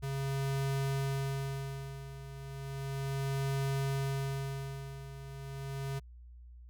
square tone with tremolo, 136.8 Hz, C#3, 23 cents flat, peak -31 dBFS, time 0.02-6 s, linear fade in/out 20 ms, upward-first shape sine, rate 0.34 Hz, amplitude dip 80%, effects added 60 Hz sine -49 dBFS peak until 6.69 s

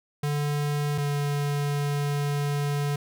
square tone pair in turn, 146.2 / 144.27 Hz, D3 / D3, -7 / -30 cents, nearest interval unison, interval 23 cents, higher first, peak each -25 dBFS, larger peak neither, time 0.23-0.98 / 0.98-2.96 s, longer second, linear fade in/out 5 ms, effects none

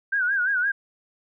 sine tone with vibrato, 1537 Hz, G6, 35 cents flat, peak -20 dBFS, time 0.12-0.72 s, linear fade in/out 10 ms, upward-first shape sine, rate 5.8 Hz, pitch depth 120 cents each way, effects none

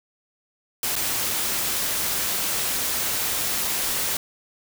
white noise with dropouts, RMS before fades -25 dBFS, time 0.83-4.17 s, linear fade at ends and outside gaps 2 ms, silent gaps 0.956-0.962 s, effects none

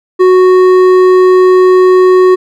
sine tone with hard clipping, 369.1 Hz, F#4, 4 cents flat, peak -4 dBFS, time 0.19-2.36 s, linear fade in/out 20 ms, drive 8 dB, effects none

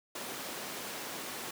pink high-pass noise, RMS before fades -41 dBFS, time 0.15-1.51 s, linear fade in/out 5 ms, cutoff 270 Hz, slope 12 dB/octave, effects none

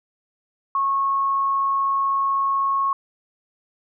sine tone, 1096 Hz, C#6, 20 cents flat, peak -18 dBFS, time 0.75-2.93 s, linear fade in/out 2 ms, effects none

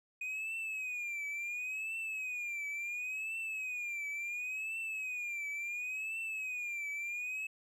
triangle tone with vibrato, 2480 Hz, D#7, 6 cents flat, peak -35 dBFS, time 0.21-7.47 s, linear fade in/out 5 ms, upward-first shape triangle, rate 0.71 Hz, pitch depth 140 cents each way, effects none

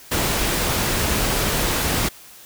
pink noise, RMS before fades -21 dBFS, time 0.11-2.09 s, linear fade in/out 10 ms, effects white hiss -44 dBFS RMS until 2.45 s

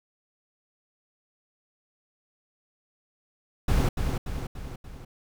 brown noise with echo, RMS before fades -22 dBFS, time 3.68-3.89 s, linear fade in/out 5 ms, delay 290 ms, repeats 4, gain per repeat -5 dB, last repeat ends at 5.05 s, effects none

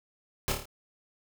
pink noise with echo, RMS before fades -29 dBFS, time 0.48-0.52 s, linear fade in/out 0 ms, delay 27 ms, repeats 5, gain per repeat -4 dB, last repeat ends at 0.655 s, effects none

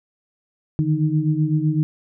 sine tone cluster, 149.6 / 157.5 / 310.6 Hz, D3 / D#3 / D#4, +32 / +21 / -3 cents, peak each -20 / -21 / -23 dBFS, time 0.79-1.83 s, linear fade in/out 0 ms, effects none

